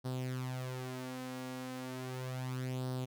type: tone with flanger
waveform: sawtooth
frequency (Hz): 128.2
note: C3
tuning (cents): -35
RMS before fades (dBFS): -40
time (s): 0.04-3.06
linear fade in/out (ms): 20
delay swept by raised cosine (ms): 0.21 to 4.21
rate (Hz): 0.35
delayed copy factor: +0.65
effects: none